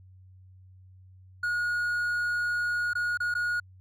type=tone with dropouts; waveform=triangle; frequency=1444 Hz; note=F#6; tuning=43 cents flat; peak=-24 dBFS; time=1.43-3.6 s; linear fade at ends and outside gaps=5 ms; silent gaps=2.934-2.952 / 3.174-3.202 / 3.341-3.35 s; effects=added 93 Hz sine -50 dBFS peak until 3.8 s